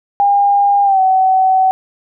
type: tone with pitch glide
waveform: sine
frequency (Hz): 806 to 756.4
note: G5 to F#5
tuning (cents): +48 to +38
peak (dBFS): -8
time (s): 0.2-1.71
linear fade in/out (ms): 0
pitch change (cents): -110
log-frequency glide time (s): 0.84-1
effects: none